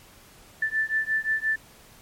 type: beating tone pair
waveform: sine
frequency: 1760 / 1765.7 Hz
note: A6 / A6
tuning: 0 / +6 cents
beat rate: 5.7 Hz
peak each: -26 / -26 dBFS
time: 0.62-1.56 s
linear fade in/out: 5 ms
effects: pink hiss -52 dBFS RMS until 2.01 s + MP3 64 kbps